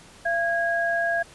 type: tone pair together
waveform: sine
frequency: 680 / 1642.7 Hz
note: F5 / G#6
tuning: -46 / -19 cents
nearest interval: octave + minor third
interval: 1527 cents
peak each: -24 dBFS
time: 0.25-1.23 s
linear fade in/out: 10 ms
effects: pink hiss -49 dBFS RMS until 1.34 s + resampled to 24000 Hz